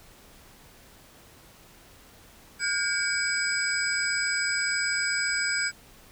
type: tone cluster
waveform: sine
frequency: 1436 / 1610 / 2272 / 4969 / 7870 Hz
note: F6 / G6 / C#7 / D#8 / B8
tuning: +48 / +46 / +42 / -3 / -7 cents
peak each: -31 dBFS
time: 2.59-5.72 s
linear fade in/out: 50 ms
effects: pink hiss -53 dBFS RMS until 6.11 s